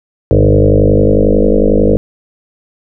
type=tone with frequency modulation; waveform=sine; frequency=204.2 Hz; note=G#3; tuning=29 cents flat; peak=-5 dBFS; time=0.31-1.97 s; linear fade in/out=0 ms; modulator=51.1 Hz; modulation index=6.6; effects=none